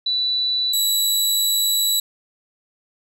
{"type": "tone pair in turn", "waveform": ["sine", "20% pulse"], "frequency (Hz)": [3965, 3931], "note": ["B7", "B7"], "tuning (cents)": [6, -9], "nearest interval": "unison", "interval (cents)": 15, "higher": "first", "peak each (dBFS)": [-18, -11], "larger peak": "second", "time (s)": [[0.06, 0.73], [0.73, 2]], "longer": "second", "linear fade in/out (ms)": 5, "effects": []}